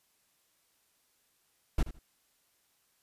brown noise with echo, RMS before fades -25 dBFS, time 1.78-1.83 s, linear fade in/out 5 ms, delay 80 ms, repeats 2, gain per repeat -14 dB, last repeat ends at 1.99 s, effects white hiss -72 dBFS RMS until 3.02 s + resampled to 32000 Hz

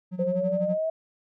triangle tone with tremolo, 182.2 Hz, F#3, 26 cents flat, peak -22 dBFS, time 0.11-0.78 s, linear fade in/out 50 ms, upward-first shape sine, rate 12 Hz, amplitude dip 85%
sine linear sweep, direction up, 517 to 650 Hz, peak -24 dBFS, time 0.19-0.9 s, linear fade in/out 5 ms
effects none

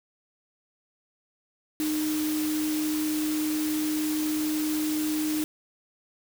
sine tone in noise, 307 Hz, D#4, 23 cents flat, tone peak -25 dBFS, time 1.8-5.44 s, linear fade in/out 0 ms, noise white, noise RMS -35 dBFS, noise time 1.8-5.44 s, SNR +7 dB, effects none

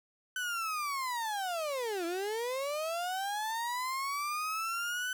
35% pulse linear two-way sweep, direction down then up, 1516 to 329.6 to 1516 Hz, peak -31 dBFS, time 0.36-5.13 s, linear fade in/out 2 ms, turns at 2.05 s, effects none

